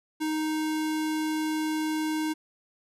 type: tone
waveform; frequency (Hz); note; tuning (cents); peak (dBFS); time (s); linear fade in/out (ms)
square; 311.1; D#4; 0; -27; 0.2-2.34; 20
effects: resampled to 32000 Hz